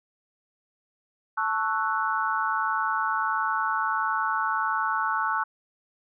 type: chord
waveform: sine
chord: F# minor seventh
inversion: first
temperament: equal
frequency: 880 / 1108.7 / 1318.5 / 1480 Hz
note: A5 / C#6 / E6 / F#6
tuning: 0 / 0 / 0 / 0 cents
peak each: -29 dBFS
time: 1.37-5.44 s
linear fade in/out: 10 ms
effects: none